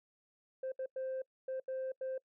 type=tone bursts at uneven times; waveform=sine; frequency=523.3 Hz; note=C5; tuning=in tune; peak=-34 dBFS; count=6; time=0.63-0.72 / 0.79-0.86 / 0.96-1.22 / 1.48-1.6 / 1.68-1.92 / 2.01-2.18 s; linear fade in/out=5 ms; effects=noise-tail reverb RT60 0.1 s tail -25 dB re dry + tanh soft clip ceiling -34 dBFS